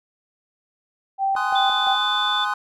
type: tone with tremolo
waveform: sine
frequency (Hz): 780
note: G5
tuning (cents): -9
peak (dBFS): -18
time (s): 1.18-1.97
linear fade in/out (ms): 50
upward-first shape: square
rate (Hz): 2.9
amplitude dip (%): 60
type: chord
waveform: triangle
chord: Ab dominant seventh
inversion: none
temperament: just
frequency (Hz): 830.6 / 1038.3 / 1245.9 / 1495.1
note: Ab5 / C6 / Eb6 / Gb6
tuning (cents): 0 / -14 / +2 / +18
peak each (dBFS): -25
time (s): 1.36-2.54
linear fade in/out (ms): 5
type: tone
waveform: sine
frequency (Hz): 3502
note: A7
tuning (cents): -9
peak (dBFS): -22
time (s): 1.55-2.45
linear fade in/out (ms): 10
effects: none